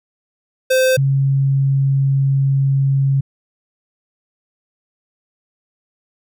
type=tone pair in turn; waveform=square / sine; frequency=518 / 136.69 Hz; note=C5 / C#3; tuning=-17 / -24 cents; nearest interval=octave + major seventh; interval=2307 cents; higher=first; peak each=-12 dBFS; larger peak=neither; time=0.7-0.97 / 0.97-3.21 s; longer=second; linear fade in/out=10 ms; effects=none